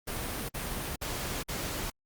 pink noise bursts, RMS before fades -35 dBFS, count 4, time 0.07-1.903 s, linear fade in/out 10 ms, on 420 ms, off 51 ms, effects Opus 32 kbps

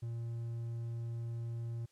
triangle tone, 116.54 Hz, A#2, in tune, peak -35 dBFS, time 0.02-1.86 s, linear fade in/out 10 ms, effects white hiss -72 dBFS RMS until 1.91 s + low-pass 9000 Hz 12 dB/octave

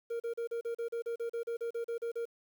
triangle tone bursts, 466.2 Hz, A#4, in tune, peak -31 dBFS, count 16, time 0.1-2.255 s, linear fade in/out 10 ms, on 100 ms, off 37 ms, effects 10-bit

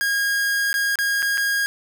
45% pulse tone with dropouts, 1631 Hz, G#6, 32 cents flat, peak -19 dBFS, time 0.01-1.66 s, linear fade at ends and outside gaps 0 ms, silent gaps 0.729-0.741 / 0.956-0.988 / 1.222-1.227 / 1.374-1.379 s, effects none

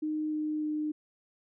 sine tone with pitch steps, 307.5 / 305.7 / 304 Hz, D#4 / D#4 / D#4, -20 / -30 / -40 cents, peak -29 dBFS, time 0.02-0.92 s, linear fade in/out 10 ms, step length 300 ms, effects none

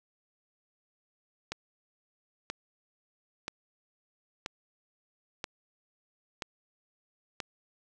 click train, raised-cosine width 0.2 ms, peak -17 dBFS, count 7, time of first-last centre 1.52-7.402 s, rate 1.02 Hz, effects none

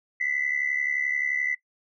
sine tone pair together, 1975.5 / 2047 Hz, B6 / C7, 0 / -38 cents, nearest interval minor second, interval 62 cents, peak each -26 dBFS, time 0.2-1.55 s, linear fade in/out 10 ms, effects noise-tail reverb RT60 0.1 s tail -20 dB re dry + tanh soft clip ceiling -16 dBFS

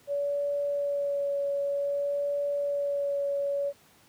sine tone with vibrato, 568 Hz, C#5, 42 cents sharp, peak -26 dBFS, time 0.07-3.73 s, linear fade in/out 50 ms, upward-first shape sine, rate 0.53 Hz, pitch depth 14 cents each way, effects pink hiss -59 dBFS RMS until 4.08 s + high-pass 100 Hz 12 dB/octave

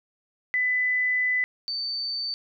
sine tone pair in turn, 2000 / 4563 Hz, B6 / C#8, +21 / +49 cents, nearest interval octave + major second, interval 1428 cents, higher second, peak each -21 / -27 dBFS, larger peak first, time 0.54-1.44 / 1.68-2.34 s, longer first, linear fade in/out 0 ms, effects none

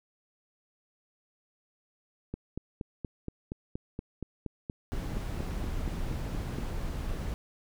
click train, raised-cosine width 3 ms, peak -22 dBFS, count 19, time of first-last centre 2.34-6.585 s, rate 4.24 Hz
brown noise, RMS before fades -34 dBFS, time 4.92-7.34 s, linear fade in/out 0 ms
effects none

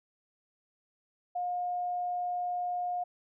sine tone, 714 Hz, F5, 38 cents sharp, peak -30 dBFS, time 1.35-3.04 s, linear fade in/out 10 ms, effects none

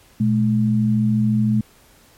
sine tone pair together, 120 / 213.8 Hz, B2 / A3, -49 / -49 cents, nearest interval minor seventh, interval 1000 cents, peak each -19 / -16 dBFS, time 0.2-1.61 s, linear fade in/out 5 ms, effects pink hiss -52 dBFS RMS until 2.17 s + MP3 64 kbps

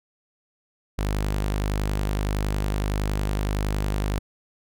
sawtooth tone, 50.8 Hz, G#1, 38 cents flat, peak -19 dBFS, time 0.98-4.19 s, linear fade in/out 10 ms, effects none

